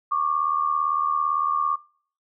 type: tone pair together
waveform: sine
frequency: 1108.7 / 1186.5 Hz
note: C#6 / D6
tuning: 0 / +17 cents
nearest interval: minor second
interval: 117 cents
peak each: -23 dBFS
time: 0.11-1.76 s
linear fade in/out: 10 ms
effects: noise-tail reverb RT60 0.5 s tail -22 dB re dry